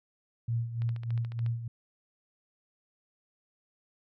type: tone with tremolo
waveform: sine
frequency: 116.54 Hz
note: A#2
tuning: in tune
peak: -26 dBFS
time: 0.48-1.68 s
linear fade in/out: 5 ms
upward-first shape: sine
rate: 3.3 Hz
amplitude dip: 70%
type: click train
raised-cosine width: 0.3 ms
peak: -32 dBFS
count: 10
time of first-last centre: 0.82-1.463 s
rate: 14 Hz
effects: none